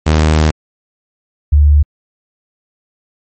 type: tone pair in turn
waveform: sawtooth / sine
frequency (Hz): 77.78 / 73.41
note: D#2 / D2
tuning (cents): 0 / 0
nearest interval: minor second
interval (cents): 100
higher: first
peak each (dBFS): -4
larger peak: neither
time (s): 0.06-0.51 / 1.52-1.83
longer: first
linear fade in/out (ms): 10
effects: MP3 32 kbps